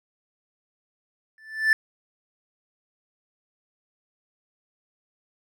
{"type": "tone with exponential growth", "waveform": "triangle", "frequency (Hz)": 1760, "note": "A6", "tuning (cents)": 0, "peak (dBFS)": -11, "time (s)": [1.38, 1.73], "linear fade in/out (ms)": 1, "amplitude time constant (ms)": 76, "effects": []}